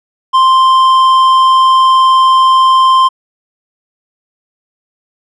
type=tone with hard clipping; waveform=sine; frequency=1046.5 Hz; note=C6; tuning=in tune; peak=-6 dBFS; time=0.33-3.09 s; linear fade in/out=20 ms; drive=6 dB; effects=resampled to 22050 Hz